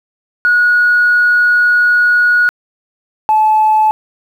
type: tone pair in turn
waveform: sine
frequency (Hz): 1454 / 864.6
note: F#6 / A5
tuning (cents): -31 / -31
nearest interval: major sixth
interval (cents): 900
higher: first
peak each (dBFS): -6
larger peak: neither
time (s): 0.45-2.49 / 3.29-3.91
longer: first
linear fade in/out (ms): 0
effects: tanh soft clip ceiling -3 dBFS + 7-bit